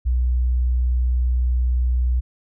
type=tone; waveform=sine; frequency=61.74 Hz; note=B1; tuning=in tune; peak=-16 dBFS; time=0.05-2.21 s; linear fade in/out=20 ms; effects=none